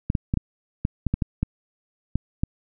clicks, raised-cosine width 5 ms, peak -9 dBFS, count 11, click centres 0.101 / 0.152 / 0.339 / 0.373 / 0.851 / 1.067 / 1.14 / 1.222 / 1.43 / 2.156 / 2.435 s, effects none

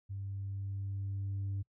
sine tone with level ramp, 98.4 Hz, G2, 7 cents sharp, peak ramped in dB -37 to -31 dBFS, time 0.09-1.63 s, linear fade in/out 20 ms, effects noise-tail reverb RT60 0.1 s tail -25 dB re dry + tanh soft clip ceiling -32 dBFS

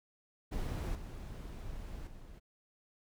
brown noise with level steps, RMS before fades -36 / -44 / -51 dBFS, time 0.51-2.4 s, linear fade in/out 20 ms, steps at 0.95 / 2.07 s, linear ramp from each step 2 ms, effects none

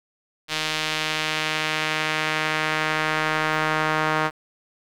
sawtooth tone with band-pass filter sweep, 155.56 Hz, D#3, in tune, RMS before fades -24 dBFS, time 0.48-4.31 s, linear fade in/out 50 ms, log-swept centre 3500 to 1300 Hz, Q 1.2, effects 8-bit

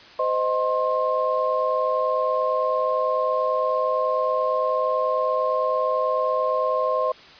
sine tone cluster, 514 / 623 / 1062 Hz, C5 / D#5 / C6, -31 / +2 / +25 cents, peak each -24 dBFS, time 0.19-7.12 s, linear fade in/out 5 ms, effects white hiss -46 dBFS RMS until 7.39 s + resampled to 11025 Hz

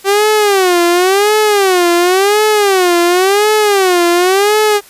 sawtooth tone with vibrato, 384.7 Hz, G4, 33 cents flat, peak -4 dBFS, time 0.04-4.81 s, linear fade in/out 50 ms, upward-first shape sine, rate 0.93 Hz, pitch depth 190 cents each way, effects white hiss -40 dBFS RMS until 4.89 s + resampled to 32000 Hz

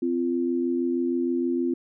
sine tone pair together, 258.1 / 344.5 Hz, C4 / F4, -23 / -24 cents, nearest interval perfect fourth, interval 499 cents, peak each -25 dBFS, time 0.02-1.74 s, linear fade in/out 5 ms, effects none

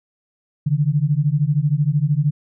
sine beating tone pair, 141 / 154 Hz, C#3 / D#3, +30 / -17 cents, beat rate 13 Hz, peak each -18 dBFS, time 0.66-2.31 s, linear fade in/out 10 ms, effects none

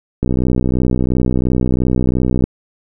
click train, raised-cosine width 3 ms, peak -3 dBFS, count 140, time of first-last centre 0.23-2.44 s, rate 62.9 Hz, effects none

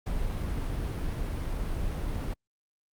brown noise, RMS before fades -31 dBFS, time 0.06-2.34 s, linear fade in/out 10 ms, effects Opus 48 kbps

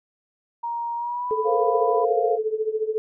sine tone with pitch glide, 939 to 991.4 Hz, A#5 to B5, +12 to +6 cents, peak -25 dBFS, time 0.63-2.05 s, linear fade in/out 10 ms, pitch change +94 cents, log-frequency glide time 0.96-1.3 s
sine tone with tremolo, 435.7 Hz, A4, 17 cents flat, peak -18 dBFS, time 1.31-2.98 s, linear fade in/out 0 ms, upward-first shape triangle, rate 14 Hz, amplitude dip 90%
sine chord, Bb suspended second, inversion none, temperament equal, 466.2 / 523.3 / 698.5 Hz, Bb4 / C5 / F5, 0 / 0 / 0 cents, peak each -24 / -27 / -23 dBFS, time 1.44-2.39 s, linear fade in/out 50 ms
effects none

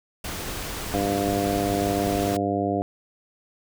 pink noise, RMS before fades -32 dBFS, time 0.24-2.37 s, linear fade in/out 5 ms
harmonic tone, 100 Hz, G2, 35 cents sharp, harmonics 1 / 2 / 3 / 4 / 5 / 6 / 7, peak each -32 / -30 / -27 / -30 / -31 / -32 / -27 dBFS, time 0.94-2.82 s, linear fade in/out 0 ms
effects none

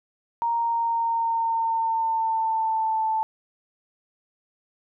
sine tone with pitch glide, 932.3 to 880 Hz, A#5 to A5, 0 to 0 cents, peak -21 dBFS, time 0.42-3.23 s, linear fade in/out 0 ms, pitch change -100 cents, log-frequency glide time 0.53-3.06 s, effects none

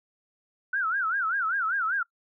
sine tone with vibrato, 1449 Hz, F#6, 37 cents flat, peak -24 dBFS, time 0.73-2.03 s, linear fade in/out 5 ms, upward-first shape sine, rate 5.1 Hz, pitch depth 210 cents each way, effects noise-tail reverb RT60 0.1 s tail -24 dB re dry

